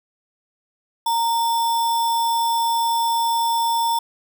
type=tone with sample-and-hold; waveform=sine; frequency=924 Hz; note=A#5; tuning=16 cents flat; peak=-17 dBFS; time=1.06-3.99 s; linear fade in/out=5 ms; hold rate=4410 Hz; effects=none